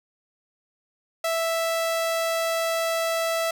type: tone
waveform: sawtooth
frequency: 659.3 Hz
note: E5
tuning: in tune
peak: -19 dBFS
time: 1.24-3.51 s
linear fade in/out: 5 ms
effects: none